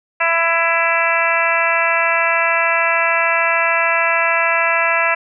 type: harmonic tone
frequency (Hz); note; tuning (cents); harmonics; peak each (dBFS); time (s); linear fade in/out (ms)
333.3; E4; +19; 2 / 3 / 4 / 5 / 6 / 7 / 8; -21 / -21 / -21 / -21 / -21 / -21 / -21; 0.2-5.15; 10
effects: none